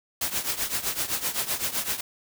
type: noise with tremolo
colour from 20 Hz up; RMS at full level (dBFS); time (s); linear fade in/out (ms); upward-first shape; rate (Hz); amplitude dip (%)
white; -25; 0.21-2.01; 5; triangle; 7.8; 85
effects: none